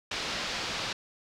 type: low-pass noise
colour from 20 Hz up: white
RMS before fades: -34 dBFS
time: 0.11-0.93 s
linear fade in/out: 5 ms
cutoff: 5000 Hz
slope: 24 dB/octave
effects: none